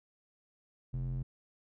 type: tone with band-pass filter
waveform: square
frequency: 43.65 Hz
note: F1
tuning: in tune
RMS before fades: -36 dBFS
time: 0.93-1.23 s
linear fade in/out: 10 ms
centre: 110 Hz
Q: 4.1
effects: none